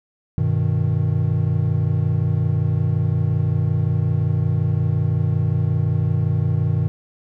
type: chord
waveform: triangle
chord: G augmented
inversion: none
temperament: equal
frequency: 98 / 123.47 / 155.56 Hz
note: G2 / B2 / D#3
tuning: 0 / 0 / 0 cents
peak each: -19 dBFS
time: 0.38-6.88 s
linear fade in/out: 0 ms
effects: none